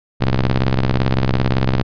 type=ring-modulated tone; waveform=sawtooth; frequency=65.41 Hz; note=C2; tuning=in tune; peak=-7 dBFS; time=0.2-1.83 s; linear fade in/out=20 ms; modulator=56.5 Hz; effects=resampled to 11025 Hz